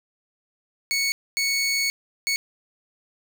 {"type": "tone bursts at uneven times", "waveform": "20% pulse", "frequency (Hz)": 2218, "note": "C#7", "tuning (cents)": 0, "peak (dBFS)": -16, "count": 3, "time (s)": [[0.91, 1.12], [1.37, 1.9], [2.27, 2.36]], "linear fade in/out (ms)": 0, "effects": []}